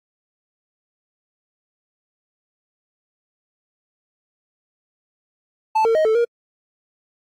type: tone with pitch steps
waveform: triangle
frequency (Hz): 877 / 453.8 / 626 / 439.8 / 471.5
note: A5 / A#4 / D#5 / A4 / A#4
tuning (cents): -6 / -47 / +10 / -1 / +20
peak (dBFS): -12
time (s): 5.75-6.25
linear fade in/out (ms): 10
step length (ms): 100
effects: AAC 64 kbps